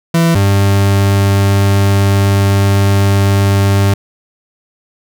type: tone pair in turn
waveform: 40% pulse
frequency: 166.7 / 99.12 Hz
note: E3 / G2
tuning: +20 / +20 cents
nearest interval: major sixth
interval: 900 cents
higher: first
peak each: -7 dBFS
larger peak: neither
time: 0.14-0.35 / 0.35-3.94 s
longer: second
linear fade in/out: 5 ms
effects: none